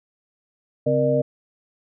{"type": "tone cluster", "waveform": "sine", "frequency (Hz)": [138.8, 258.7, 468.9, 602], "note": ["C#3", "C4", "A#4", "D5"], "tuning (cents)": [3, -19, 10, 43], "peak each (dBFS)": [-24, -25, -22, -20], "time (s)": [0.86, 1.22], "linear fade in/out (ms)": 10, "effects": []}